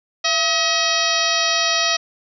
harmonic tone with a mistuned harmonic, 637 Hz, D#5, 41 cents sharp, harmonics 1 / 2 / 3 / 4 / 5 / 6 / 7 / 8 / 9, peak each -25 / -25 / -25 / -25 / -25 / -25 / -25 / -25 / -25 dBFS, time 0.24-1.97 s, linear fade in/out 10 ms, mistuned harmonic 1, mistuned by +98 cents, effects none

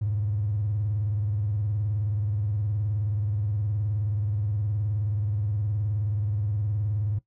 triangle tone with vibrato, 103.83 Hz, G#2, in tune, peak -21 dBFS, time 0.01-7.19 s, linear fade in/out 10 ms, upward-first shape square, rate 19 Hz, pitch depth 93 cents each way, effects noise-tail reverb RT60 0.1 s tail -18 dB re dry + tanh soft clip ceiling -20 dBFS

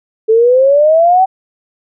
sine exponential sweep, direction up, 434.2 to 773 Hz, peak -5 dBFS, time 0.28-1.26 s, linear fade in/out 20 ms, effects none

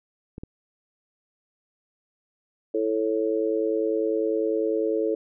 clicks, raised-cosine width 3 ms, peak -23 dBFS, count 2, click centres 0.381 / 0.435 s
harmonic tone, 110 Hz, A2, in tune, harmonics 3 / 4 / 5, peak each -27 / -24 / -29 dBFS, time 2.74-5.15 s, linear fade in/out 5 ms
effects none

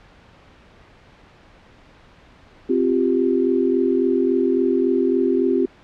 sine chord, C suspended fourth, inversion none, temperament just, 261.6 / 348.8 / 392.4 Hz, C4 / F4 / G4, 0 / -2 / +2 cents, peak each -20 dBFS, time 2.69-5.66 s, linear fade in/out 10 ms, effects pink hiss -49 dBFS RMS until 5.83 s + low-pass 3000 Hz 12 dB/octave

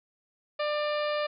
harmonic tone with a mistuned harmonic, 596 Hz, D5, 25 cents sharp, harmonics 1 / 2 / 3 / 4 / 5 / 6 / 7 / 8, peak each -28 / -34 / -38 / -40 / -42 / -44 / -45 / -46 dBFS, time 0.59-1.27 s, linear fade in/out 10 ms, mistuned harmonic 5, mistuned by -57 cents, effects none

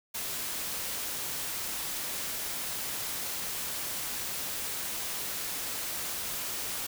white noise, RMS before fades -35 dBFS, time 0.14-6.87 s, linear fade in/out 10 ms, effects none

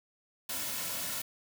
white noise with comb filter, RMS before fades -36 dBFS, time 0.49-1.22 s, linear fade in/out 5 ms, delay 2.5 ms, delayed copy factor -0.55, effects none

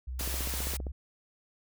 sine tone with pitch glide, 63.3 to 65.87 Hz, B1 to C2, +43 to +12 cents, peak -34 dBFS, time 0.07-0.92 s, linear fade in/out 10 ms, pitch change +69 cents, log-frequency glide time 0.45-0.66 s
white noise, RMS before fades -36 dBFS, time 0.19-0.77 s, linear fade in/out 5 ms
click train, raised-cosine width 2 ms, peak -26 dBFS, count 11, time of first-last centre 0.21-0.868 s, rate 15.2 Hz
effects none

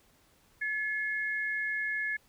sine tone pair together, 1713 / 2158 Hz, A6 / C#7, -47 / -47 cents, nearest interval major third, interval 400 cents, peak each -31 / -35 dBFS, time 0.61-2.17 s, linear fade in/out 10 ms, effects pink hiss -65 dBFS RMS until 2.28 s

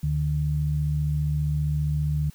sine tone pair together, 75 / 150 Hz, D2 / D3, +37 / +37 cents, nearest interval octave, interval 1200 cents, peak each -27 / -23 dBFS, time 0.03-2.3 s, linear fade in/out 5 ms, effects white hiss -55 dBFS RMS until 2.34 s

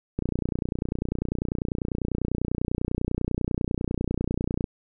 click train, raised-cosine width 3 ms, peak -13 dBFS, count 135, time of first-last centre 0.19-4.642 s, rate 30.1 Hz, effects none

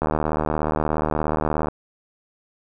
click train, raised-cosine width 1 ms, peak -8 dBFS, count 129, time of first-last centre 0.02-1.684 s, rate 76.9 Hz, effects none

